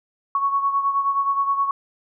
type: beating tone pair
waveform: sine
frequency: 1108.7 / 1118.2 Hz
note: C#6 / C#6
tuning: 0 / +15 cents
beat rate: 9.5 Hz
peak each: -19 / -26 dBFS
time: 0.35-1.71 s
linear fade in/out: 2 ms
effects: none